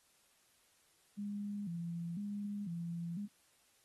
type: tone with vibrato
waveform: sine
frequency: 186.3 Hz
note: F#3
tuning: 12 cents sharp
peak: -38 dBFS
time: 1.17-3.27 s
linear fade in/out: 20 ms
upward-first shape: square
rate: 1 Hz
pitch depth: 160 cents each way
effects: white hiss -71 dBFS RMS until 3.84 s + AAC 32 kbps